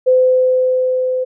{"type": "tone with level ramp", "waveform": "sine", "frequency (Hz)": 511, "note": "C5", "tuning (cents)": -41, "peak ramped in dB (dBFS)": [-7, -15], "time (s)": [0.06, 1.25], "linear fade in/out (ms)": 20, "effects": []}